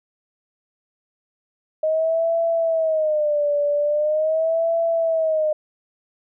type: tone with vibrato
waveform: sine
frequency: 622.3 Hz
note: D#5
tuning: in tune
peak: -17 dBFS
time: 1.83-5.53 s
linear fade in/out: 5 ms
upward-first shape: sine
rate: 0.42 Hz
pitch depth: 120 cents each way
effects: none